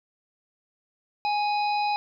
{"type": "harmonic tone with a mistuned harmonic", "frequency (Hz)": 830.6, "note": "G#5", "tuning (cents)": 0, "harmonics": [1, 3, 5, 6], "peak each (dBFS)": [-23, -33, -37, -39], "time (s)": [1.25, 1.96], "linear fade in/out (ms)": 0, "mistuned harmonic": 5, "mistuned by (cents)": -60, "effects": []}